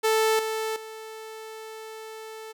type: tone with level steps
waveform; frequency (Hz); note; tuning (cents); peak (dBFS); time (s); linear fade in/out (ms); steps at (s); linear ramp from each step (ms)
sawtooth; 440; A4; 0; -16 / -23 / -34; 0.03-2.53; 20; 0.39 / 0.76; 2
effects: none